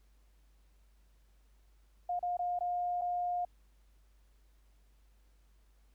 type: tone with dropouts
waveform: sine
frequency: 710 Hz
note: F5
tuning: 28 cents sharp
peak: -31 dBFS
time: 2.09-3.45 s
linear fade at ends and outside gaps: 5 ms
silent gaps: 2.193-2.227 / 2.37-2.391 / 2.59-2.607 / 3.013-3.017 s
effects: added 50 Hz sine -62 dBFS peak until 5.94 s + pink hiss -75 dBFS RMS until 5.94 s